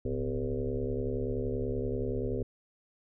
sine tone with frequency modulation, 253.1 Hz, B3, 43 cents sharp, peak -29 dBFS, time 0.05-2.43 s, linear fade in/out 5 ms, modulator 70.5 Hz, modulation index 3.6, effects none

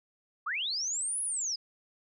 sine linear two-way sweep, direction up then down, 1084 to 10540 to 4834 Hz, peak -30 dBFS, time 0.46-1.56 s, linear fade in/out 10 ms, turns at 1.22 s, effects none

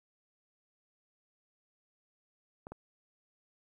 clicks, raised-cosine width 1 ms, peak -30 dBFS, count 2, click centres 2.669 / 2.72 s, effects 11-bit

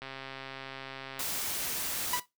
click train, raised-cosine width 0.3 ms, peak -25 dBFS, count 161, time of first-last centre 0.02-1.214 s, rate 134 Hz
white noise, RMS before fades -34 dBFS, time 1.19-2.2 s, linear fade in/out 5 ms
sawtooth tone with exponential decay, 982 Hz, B5, 10 cents flat, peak -22 dBFS, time 2.13-2.26 s, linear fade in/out 5 ms, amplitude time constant 28 ms
effects noise-tail reverb RT60 0.2 s tail -19 dB re dry

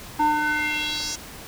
square tone with band-pass filter sweep, 301.3 Hz, D4, 44 cents sharp, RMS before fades -24 dBFS, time 0.19-1.16 s, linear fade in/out 10 ms, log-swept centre 790 to 6300 Hz, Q 3.2, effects pink hiss -40 dBFS RMS until 1.47 s

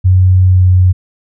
sine tone with pitch glide, 92.5 to 91.6 Hz, F#2 to F#2, 0 to -17 cents, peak -4 dBFS, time 0.04-0.93 s, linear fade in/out 20 ms, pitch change -17 cents, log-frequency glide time 0.46-0.65 s, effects none

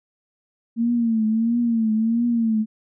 sine tone with vibrato, 227.8 Hz, A#3, 40 cents flat, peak -17 dBFS, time 0.76-2.66 s, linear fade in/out 50 ms, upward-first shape triangle, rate 1.5 Hz, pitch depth 96 cents each way, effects none

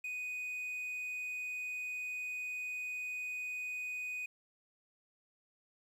triangle tone with quantisation, 2489 Hz, D#7, in tune, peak -36 dBFS, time 0.04-4.26 s, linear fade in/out 5 ms, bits 11, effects none

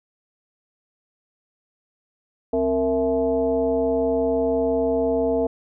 sine tone with frequency modulation, 462.1 Hz, A#4, 15 cents flat, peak -18 dBFS, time 2.53-5.47 s, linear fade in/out 5 ms, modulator 198 Hz, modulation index 1.1, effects none

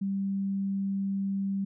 sine tone, 196 Hz, G3, in tune, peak -27 dBFS, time 0.01-1.65 s, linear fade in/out 10 ms, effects none

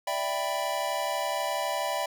square chord, E minor seventh, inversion third, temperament equal, 587.3 / 659.3 / 784 / 987.8 Hz, D5 / E5 / G5 / B5, 0 / 0 / 0 / 0 cents, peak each -34 dBFS, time 0.07-2.06 s, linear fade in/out 5 ms, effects none

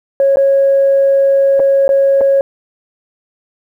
sine tone with dropouts, 549 Hz, C#5, 17 cents flat, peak -6 dBFS, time 0.2-2.41 s, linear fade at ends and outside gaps 1 ms, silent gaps 0.359-0.37 / 1.595-1.6 / 1.88-1.891 / 2.209-2.213 s, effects tanh soft clip ceiling -3 dBFS + 8-bit

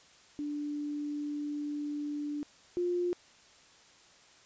sine tone pair in turn, 293.7 / 353.3 Hz, D4 / F4, 0 / +20 cents, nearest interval minor third, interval 320 cents, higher second, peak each -33 / -28 dBFS, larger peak second, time 0.39-2.43 / 2.77-3.13 s, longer first, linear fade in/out 0 ms, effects white hiss -59 dBFS RMS until 4.45 s + resampled to 16000 Hz

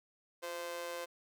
sawtooth tone with amplitude modulation, 518 Hz, C5, 17 cents flat, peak -32 dBFS, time 0.42-1.06 s, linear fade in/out 20 ms, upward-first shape sine, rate 167 Hz, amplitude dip 80%, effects none

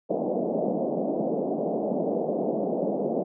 white band-pass noise, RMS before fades -27 dBFS, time 0.09-3.24 s, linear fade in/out 20 ms, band 170 to 680 Hz, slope 48 dB/octave, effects none

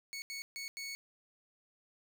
20% pulse tone bursts at uneven times, 2217 Hz, C#7, in tune, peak -35 dBFS, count 4, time 0.13-0.22 / 0.3-0.42 / 0.56-0.68 / 0.77-0.95 s, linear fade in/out 0 ms, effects none

